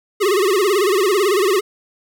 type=tone with vibrato; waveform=square; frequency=392 Hz; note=G4; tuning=in tune; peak=-14 dBFS; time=0.2-1.61 s; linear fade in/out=20 ms; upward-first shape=sine; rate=18 Hz; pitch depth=150 cents each way; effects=none